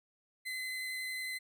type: tone with vibrato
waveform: 35% pulse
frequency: 2039 Hz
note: C7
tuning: 45 cents flat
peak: -35 dBFS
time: 0.45-1.39 s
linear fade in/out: 20 ms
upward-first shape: triangle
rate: 11 Hz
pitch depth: 10 cents each way
effects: none